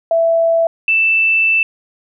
sine tone pair in turn, 663 / 2652 Hz, E5 / E7, +10 / +10 cents, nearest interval 2 octaves, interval 2400 cents, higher second, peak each -10 dBFS, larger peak neither, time 0.11-0.67 / 0.88-1.63 s, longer second, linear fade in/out 2 ms, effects none

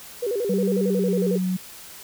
sine tone with vibrato, 440 Hz, A4, in tune, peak -22 dBFS, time 0.22-1.38 s, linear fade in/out 10 ms, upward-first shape square, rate 11 Hz, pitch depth 170 cents each way
sine tone with pitch glide, 191.1 to 184.27 Hz, G3 to F#3, -44 to -7 cents, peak -21 dBFS, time 0.49-1.57 s, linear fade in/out 10 ms, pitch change -63 cents, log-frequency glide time 0.89-1.13 s
effects white hiss -42 dBFS RMS until 2.03 s

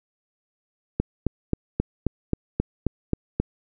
click train, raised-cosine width 3 ms, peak -8 dBFS, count 10, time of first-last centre 1-3.4 s, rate 3.75 Hz, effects none

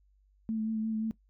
sine tone with vibrato, 220 Hz, A3, in tune, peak -29 dBFS, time 0.49-1.11 s, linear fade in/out 0 ms, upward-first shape sine, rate 5.7 Hz, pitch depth 21 cents each way, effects noise-tail reverb RT60 0.1 s tail -18 dB re dry + added 49 Hz sine -63 dBFS peak until 1.29 s

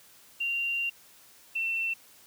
sine tone pair in turn, 2770 / 2693 Hz, F7 / E7, -15 / +36 cents, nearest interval unison, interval 49 cents, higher first, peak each -27 dBFS, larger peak neither, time 0.4-0.9 / 1.55-1.94 s, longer first, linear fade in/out 10 ms, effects white hiss -56 dBFS RMS until 2.26 s + high-pass 60 Hz 12 dB/octave

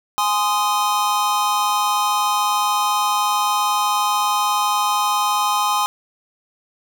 square chord, Ab major, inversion none, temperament equal with one note detuned, 830.6 / 1036.9 / 1244.5 Hz, Ab5 / C6 / Eb6, 0 / -16 / 0 cents, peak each -22 / -21 / -23 dBFS, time 0.18-5.86 s, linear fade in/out 0 ms, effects none

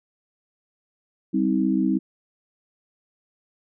sine chord, C minor, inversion second, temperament equal with one note detuned, 196 / 261.6 / 317.8 Hz, G3 / C4 / Eb4, 0 / 0 / +37 cents, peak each -23 dBFS, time 1.33-1.99 s, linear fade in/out 20 ms, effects none

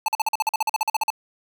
square tone bursts, 873 Hz, A5, 14 cents flat, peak -19 dBFS, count 16, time 0.06-1.103 s, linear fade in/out 2 ms, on 23 ms, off 45 ms, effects none

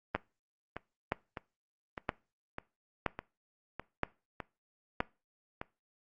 two click trains, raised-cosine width 0.5 ms, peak -23 / -14 dBFS, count 10 / 6, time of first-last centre 0.16-5.615 / 0.15-5.004 s, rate 1.65 / 1.03 Hz, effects noise-tail reverb RT60 0.3 s tail -22 dB re dry + Opus 32 kbps

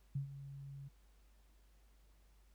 sine tone with ADSR envelope, 138.59 Hz, C#3, in tune, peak -34 dBFS, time 0.15-0.89 s, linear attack 7 ms, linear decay 110 ms, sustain -13 dB, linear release 16 ms, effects added 50 Hz sine -64 dBFS peak until 2.54 s + pink hiss -75 dBFS RMS until 2.54 s

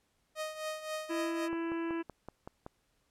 sawtooth tone with tremolo, 622.3 Hz, D#5, in tune, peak -30 dBFS, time 0.35-1.49 s, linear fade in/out 50 ms, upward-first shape triangle, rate 3.8 Hz, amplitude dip 75%
harmonic tone, 332.7 Hz, E4, 16 cents sharp, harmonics 1 / 2 / 3 / 4 / 5 / 6 / 7 / 8 / 9, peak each -33 / -51 / -44 / -51 / -47 / -57 / -54 / -52 / -60 dBFS, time 1.09-2.03 s, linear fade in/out 20 ms
click train, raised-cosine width 1 ms, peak -29 dBFS, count 7, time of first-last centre 1.53-2.664 s, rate 5.29 Hz
effects pink hiss -75 dBFS RMS until 3.1 s + low-pass 12000 Hz 12 dB/octave

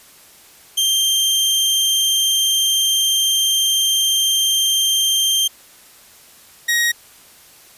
sawtooth tone pair in turn, 3163 / 1886.3 Hz, G7 / A#6, +15 / +20 cents, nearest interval major sixth, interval 895 cents, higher first, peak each -11 dBFS, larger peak neither, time 0.77-5.48 / 6.68-6.92 s, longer first, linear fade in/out 10 ms, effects white hiss -46 dBFS RMS until 7.77 s + resampled to 32000 Hz

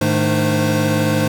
square tone cluster, 106.4 / 154.8 / 218 / 300.4 / 519 Hz, G#2 / D#3 / A3 / D4 / C5, +42 / -9 / -16 / +39 / -14 cents, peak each -22 dBFS, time 0.01-1.28 s, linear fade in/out 5 ms, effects none

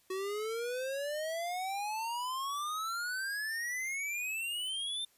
square exponential sweep, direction up, 371.5 to 3615 Hz, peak -35 dBFS, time 0.1-5.05 s, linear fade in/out 5 ms, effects white hiss -68 dBFS RMS until 5.17 s + resampled to 32000 Hz

